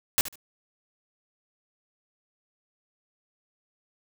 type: noise with echo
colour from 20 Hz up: white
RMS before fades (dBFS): -21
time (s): 0.18-0.21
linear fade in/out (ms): 0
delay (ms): 73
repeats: 2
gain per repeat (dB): -14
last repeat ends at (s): 0.356
effects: none